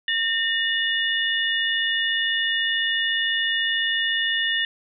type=tone cluster; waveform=sine; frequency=1823 / 2895 / 3523 Hz; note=A#6 / F#7 / A7; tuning=-39 / -38 / +1 cents; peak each=-23 / -25 / -27 dBFS; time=0.08-4.65 s; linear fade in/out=2 ms; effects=none